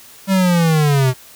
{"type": "linear sweep", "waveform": "square", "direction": "down", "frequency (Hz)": [196, 125.1], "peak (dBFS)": -12, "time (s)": [0.27, 1.14], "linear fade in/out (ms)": 50, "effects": ["white hiss -42 dBFS RMS until 1.35 s"]}